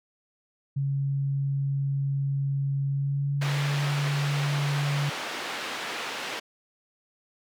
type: tone with pitch glide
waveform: sine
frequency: 138.59 to 143.73 Hz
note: C#3 to D3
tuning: 0 to -37 cents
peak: -24 dBFS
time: 0.76-5.1 s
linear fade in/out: 10 ms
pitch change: +63 cents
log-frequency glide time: 2.88-3.78 s
type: band-pass noise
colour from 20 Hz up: white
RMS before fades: -34 dBFS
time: 3.41-6.4 s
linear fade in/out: 10 ms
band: 270 to 2900 Hz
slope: 12 dB/octave
effects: none